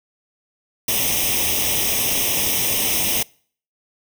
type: noise with comb filter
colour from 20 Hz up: white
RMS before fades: -20 dBFS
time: 0.88-3.23 s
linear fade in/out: 5 ms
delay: 0.34 ms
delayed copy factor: +0.85
effects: noise-tail reverb RT60 0.5 s tail -25 dB re dry